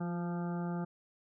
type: harmonic tone with a mistuned harmonic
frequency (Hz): 173.2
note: F3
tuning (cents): -14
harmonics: 1 / 2 / 3 / 4 / 5 / 7 / 8 / 9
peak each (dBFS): -34 / -43 / -49 / -47 / -47 / -51 / -53 / -57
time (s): 0-0.85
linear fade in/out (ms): 10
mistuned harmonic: 2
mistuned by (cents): +22
effects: none